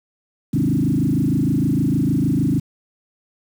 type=tone with frequency modulation; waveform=sine; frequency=211.7 Hz; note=G#3; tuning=33 cents sharp; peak=-15 dBFS; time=0.53-2.6 s; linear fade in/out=10 ms; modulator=26.5 Hz; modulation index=3.5; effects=7-bit